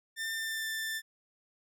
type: tone with pitch glide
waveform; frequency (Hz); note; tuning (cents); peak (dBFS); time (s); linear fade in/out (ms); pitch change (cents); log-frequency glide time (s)
sawtooth; 1795 to 1775.4; A6 to A6; +34 to +15; -30; 0.16-1.02; 50; -19; 0.37-0.66
effects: none